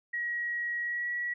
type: tone with pitch glide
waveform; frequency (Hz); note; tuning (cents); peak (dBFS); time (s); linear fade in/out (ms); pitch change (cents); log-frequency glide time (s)
sine; 1905 to 1929.4; A#6 to B6; +37 to -41; -30; 0.13-1.34; 10; +22; 0.81-1.09
effects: none